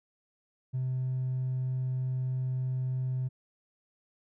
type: tone with hard clipping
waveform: sine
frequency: 128.8 Hz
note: C3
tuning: 27 cents flat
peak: -29 dBFS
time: 0.73-3.29 s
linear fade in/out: 20 ms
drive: 1 dB
effects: none